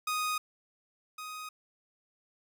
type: tone pair in turn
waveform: sawtooth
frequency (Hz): 1244.5 / 1251.2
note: D#6 / D#6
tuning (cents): 0 / +9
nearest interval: unison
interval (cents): 9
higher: second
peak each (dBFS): -26 / -36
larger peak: first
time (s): 0.07-0.38 / 1.18-1.49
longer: neither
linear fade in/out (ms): 5
effects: none